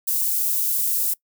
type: high-pass noise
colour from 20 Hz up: white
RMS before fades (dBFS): -22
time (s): 0.07-1.14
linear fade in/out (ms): 10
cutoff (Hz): 11000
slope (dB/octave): 12
effects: noise-tail reverb RT60 0.1 s tail -22 dB re dry